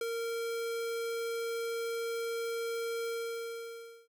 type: tone with ADSR envelope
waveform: square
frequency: 461.8 Hz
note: A#4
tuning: 16 cents flat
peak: -32 dBFS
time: 0.01-4.08 s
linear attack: 3 ms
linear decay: 30 ms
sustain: -2 dB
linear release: 1000 ms
effects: none